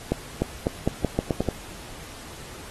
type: accelerating click train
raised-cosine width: 2 ms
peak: -8 dBFS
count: 9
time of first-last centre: 0.12-1.487 s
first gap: 300 ms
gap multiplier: 0.83
effects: pink hiss -42 dBFS RMS until 2.7 s + AAC 32 kbps